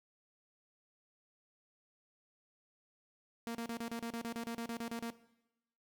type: tone bursts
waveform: sawtooth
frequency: 232 Hz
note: A#3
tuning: 8 cents flat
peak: -34 dBFS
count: 15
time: 3.47-5.103 s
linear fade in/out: 0 ms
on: 79 ms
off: 32 ms
effects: noise-tail reverb RT60 0.9 s tail -17 dB re dry